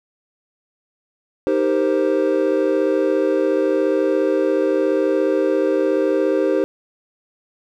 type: chord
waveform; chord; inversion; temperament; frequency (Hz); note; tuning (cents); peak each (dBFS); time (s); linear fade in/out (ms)
triangle; C minor seventh; first; equal; 311.1 / 392 / 466.2 / 523.3; Eb4 / G4 / Bb4 / C5; 0 / 0 / 0 / 0; -19 / -18 / -22 / -18; 1.47-6.64; 0
effects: none